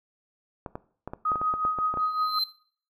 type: clicks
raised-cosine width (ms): 1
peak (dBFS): -20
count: 12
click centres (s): 0.662 / 0.755 / 1.076 / 1.135 / 1.318 / 1.357 / 1.415 / 1.539 / 1.651 / 1.787 / 1.94 / 1.973
type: tone with tremolo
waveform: sine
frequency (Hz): 1255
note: D#6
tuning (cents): +15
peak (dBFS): -21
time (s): 1.25-2.39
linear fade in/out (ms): 5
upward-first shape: triangle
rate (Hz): 5.4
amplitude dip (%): 70
type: tone with exponential growth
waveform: triangle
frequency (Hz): 4100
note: C8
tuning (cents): -36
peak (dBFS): -21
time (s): 1.99-2.44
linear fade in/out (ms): 5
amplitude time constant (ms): 96
effects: noise-tail reverb RT60 0.5 s tail -18 dB re dry